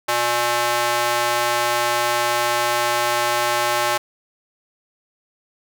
square tone with high-pass filter, 119.9 Hz, A#2, 49 cents sharp, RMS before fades -20 dBFS, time 0.08-3.98 s, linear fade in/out 10 ms, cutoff 780 Hz, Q 1.2, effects none

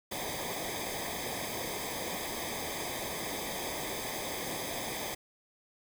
pink noise with comb filter, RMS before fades -37 dBFS, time 0.11-5.15 s, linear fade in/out 10 ms, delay 0.71 ms, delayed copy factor -0.85, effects none

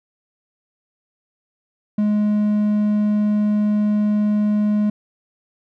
triangle tone, 209.5 Hz, G#3, 15 cents sharp, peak -13 dBFS, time 1.98-4.9 s, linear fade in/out 5 ms, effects none

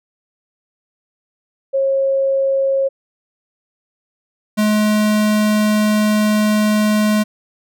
sine / square tone pair in turn, 542 / 212.2 Hz, C#5 / G#3, -39 / +38 cents, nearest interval octave + major third, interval 1623 cents, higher first, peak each -13 dBFS, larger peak neither, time 1.73-2.89 / 4.57-7.24 s, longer second, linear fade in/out 20 ms, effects none

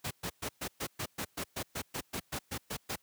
pink noise bursts, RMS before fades -36 dBFS, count 16, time 0.04-2.96 s, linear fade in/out 10 ms, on 70 ms, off 120 ms, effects white hiss -70 dBFS RMS until 3.02 s + high-pass 80 Hz 12 dB/octave

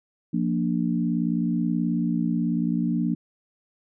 sine chord, Bb major, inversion second, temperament equal, 174.61 / 233.1 / 293.7 Hz, F3 / Bb3 / D4, 0 / 0 / 0 cents, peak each -25 / -25 / -28 dBFS, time 0.33-3.15 s, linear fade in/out 10 ms, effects none

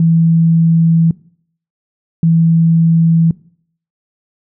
sine tone pair in turn, 164.81 / 164.81 Hz, E3 / E3, 0 / 0 cents, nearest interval unison, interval 0 cents, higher neither, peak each -7 dBFS, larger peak neither, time 0-1.11 / 2.23-3.31 s, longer first, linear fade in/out 2 ms, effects noise-tail reverb RT60 0.6 s tail -21 dB re dry

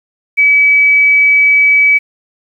sine tone, 2286 Hz, D7, 47 cents flat, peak -5 dBFS, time 0.37-1.99 s, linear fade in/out 20 ms, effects 7-bit

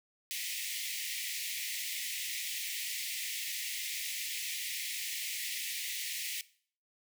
pink high-pass noise, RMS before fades -38 dBFS, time 0.31-6.41 s, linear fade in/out 0 ms, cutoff 1900 Hz, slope 96 dB/octave, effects noise-tail reverb RT60 0.5 s tail -19 dB re dry

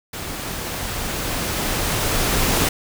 pink noise with level ramp, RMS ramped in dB -30 to -18 dBFS, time 0.13-2.69 s, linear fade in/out 5 ms, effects none

